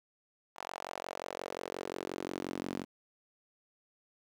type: tone with high-pass filter sweep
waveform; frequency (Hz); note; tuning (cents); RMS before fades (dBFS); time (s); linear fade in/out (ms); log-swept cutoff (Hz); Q
sawtooth; 45.65; F#1; -23; -41; 0.55-2.86; 50; 830 to 240; 2.3
effects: low-pass 9000 Hz 12 dB/octave + 10-bit